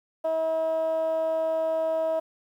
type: tone with band-pass filter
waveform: 15% pulse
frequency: 321.6 Hz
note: E4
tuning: 43 cents flat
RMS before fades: -26 dBFS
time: 0.24-2.2 s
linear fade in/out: 10 ms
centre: 650 Hz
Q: 5
effects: 10-bit